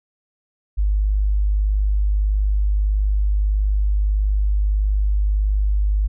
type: tone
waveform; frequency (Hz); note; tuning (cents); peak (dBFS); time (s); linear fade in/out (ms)
sine; 50.8; G#1; -38; -15; 0.77-6.08; 20
effects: none